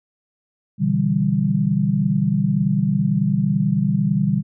sine chord, E minor seventh, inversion second, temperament equal, 123.47 / 146.83 / 164.81 / 196 Hz, B2 / D3 / E3 / G3, 0 / 0 / 0 / 0 cents, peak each -25 / -21 / -23 / -19 dBFS, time 0.78-4.43 s, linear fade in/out 50 ms, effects none

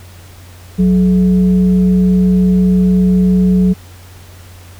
sine tone with frequency modulation, 184.3 Hz, F#3, 7 cents flat, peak -7 dBFS, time 0.78-3.74 s, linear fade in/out 20 ms, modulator 243 Hz, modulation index 0.39, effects added 90 Hz sine -35 dBFS peak until 4.79 s + pink hiss -41 dBFS RMS until 4.79 s

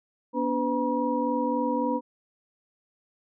sine tone cluster, 243.7 / 287.3 / 504 / 958 Hz, B3 / D4 / B4 / A#5, -23 / -38 / +35 / +47 cents, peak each -29 dBFS, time 0.33-2.01 s, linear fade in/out 50 ms, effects none

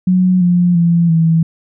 sine tone with pitch steps, 183.5 / 176.53 / 169.83 / 163.39 Hz, F#3 / F3 / F3 / E3, -14 / +19 / -48 / -15 cents, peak -8 dBFS, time 0.07-1.43 s, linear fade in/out 5 ms, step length 340 ms, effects none

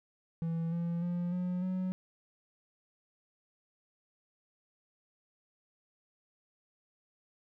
triangle tone with pitch steps, 165.4 / 170.15 / 175.03 / 180.06 / 185.23 Hz, E3 / F3 / F3 / F#3 / F#3, +6 / -45 / +4 / -47 / +2 cents, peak -29 dBFS, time 0.42-1.92 s, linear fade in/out 0 ms, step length 300 ms, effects none

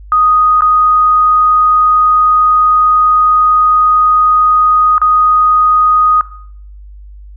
sine tone with dropouts, 1244.5 Hz, D#6, in tune, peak -6 dBFS, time 0.12-6.21 s, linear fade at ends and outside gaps 1 ms, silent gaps 0.608-0.62 / 4.981-5.016 s, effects noise-tail reverb RT60 0.6 s tail -17 dB re dry + added 50 Hz sine -30 dBFS peak until 7.36 s

